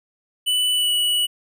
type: tone with pitch glide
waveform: square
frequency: 2980 to 2942 Hz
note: F#7 to F#7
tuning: +12 to -11 cents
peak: -18 dBFS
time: 0.46-1.27 s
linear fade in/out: 20 ms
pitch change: -23 cents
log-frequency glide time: 0.73-0.92 s
effects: none